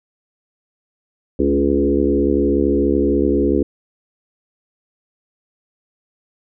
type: harmonic tone with a mistuned harmonic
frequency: 70.4 Hz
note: C#2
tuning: 27 cents sharp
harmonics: 1 / 3 / 4 / 5 / 6 / 7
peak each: -23 / -23 / -18 / -19 / -20 / -24 dBFS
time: 1.39-3.63 s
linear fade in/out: 5 ms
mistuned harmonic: 5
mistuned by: -16 cents
effects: none